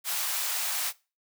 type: high-pass noise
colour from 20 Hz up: white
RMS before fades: -30 dBFS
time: 0.04-0.93 s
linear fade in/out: 50 ms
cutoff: 670 Hz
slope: 24 dB/octave
effects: noise-tail reverb RT60 0.3 s tail -21 dB re dry